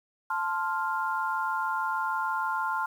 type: chord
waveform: sine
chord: F major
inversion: first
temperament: equal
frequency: 880 / 1046.5 / 1396.9 Hz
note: A5 / C6 / F6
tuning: 0 / 0 / 0 cents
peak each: -31 dBFS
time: 0.3-2.86 s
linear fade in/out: 5 ms
effects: 9-bit